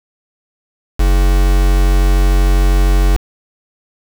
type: tone with quantisation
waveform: triangle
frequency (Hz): 46.43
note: F#1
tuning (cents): +7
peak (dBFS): -6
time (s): 0.99-3.17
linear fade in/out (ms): 10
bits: 3
effects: none